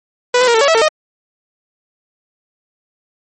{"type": "tone with pitch steps", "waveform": "sawtooth", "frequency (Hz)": [493.1, 505, 471.3, 446.4, 563, 651, 450.7, 619], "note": ["B4", "B4", "A#4", "A4", "C#5", "E5", "A4", "D#5"], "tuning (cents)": [-3, 39, 19, 25, 27, -22, 42, -9], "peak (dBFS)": -5, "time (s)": [0.34, 0.884], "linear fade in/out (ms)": 5, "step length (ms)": 68, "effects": ["MP3 32 kbps"]}